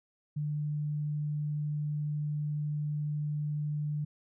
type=tone; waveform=sine; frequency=149 Hz; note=D3; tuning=25 cents sharp; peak=-30 dBFS; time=0.36-4.05 s; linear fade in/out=10 ms; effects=none